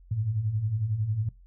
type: beating tone pair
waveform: sine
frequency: 99.8 / 110.8 Hz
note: G2 / A2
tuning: +32 / +13 cents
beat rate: 11 Hz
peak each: -33 / -26 dBFS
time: 0.11-1.29 s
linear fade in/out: 5 ms
effects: noise-tail reverb RT60 0.2 s tail -20 dB re dry + added 44 Hz sine -50 dBFS peak until 1.46 s